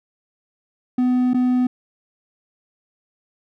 triangle tone with dropouts, 250.6 Hz, B3, 25 cents sharp, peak -13 dBFS, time 0.98-1.67 s, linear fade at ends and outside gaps 5 ms, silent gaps 1.335-1.343 s, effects none

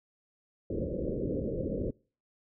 white low-pass noise, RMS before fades -33 dBFS, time 0.7-1.91 s, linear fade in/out 5 ms, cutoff 560 Hz, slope 96 dB/octave, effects noise-tail reverb RT60 0.4 s tail -25 dB re dry

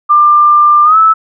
sine tone with pitch glide, 1192 to 1307.4 Hz, D6 to E6, +25 to -15 cents, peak -3 dBFS, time 0.09-1.14 s, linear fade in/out 20 ms, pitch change +160 cents, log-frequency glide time 0.84-0.97 s, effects none

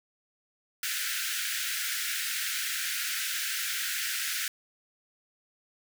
pink high-pass noise, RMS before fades -32 dBFS, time 0.83-4.48 s, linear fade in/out 2 ms, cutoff 1400 Hz, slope 96 dB/octave, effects none

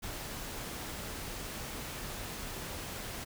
pink noise, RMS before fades -41 dBFS, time 0.02-3.25 s, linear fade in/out 20 ms, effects none

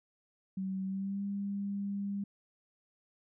sine tone with pitch glide, 190.5 to 200.1 Hz, G3 to G3, -49 to +36 cents, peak -33 dBFS, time 0.57-2.24 s, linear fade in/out 5 ms, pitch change +85 cents, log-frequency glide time 0.85-1.23 s, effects none

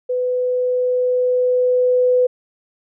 sine tone with level ramp, 500 Hz, B4, 21 cents sharp, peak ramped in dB -17 to -11 dBFS, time 0.09-2.27 s, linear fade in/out 10 ms, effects none

